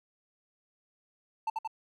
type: tone with echo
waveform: triangle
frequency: 886 Hz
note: A5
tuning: 12 cents sharp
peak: -26 dBFS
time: 1.47-1.5 s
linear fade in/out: 5 ms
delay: 88 ms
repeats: 2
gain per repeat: -2 dB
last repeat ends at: 1.676 s
effects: none